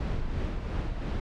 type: noise with tremolo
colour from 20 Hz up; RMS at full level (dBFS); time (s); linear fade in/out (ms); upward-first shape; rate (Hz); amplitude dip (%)
brown; -29; 0-1.2; 5; sine; 2.9; 40
effects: low-pass 4000 Hz 12 dB/octave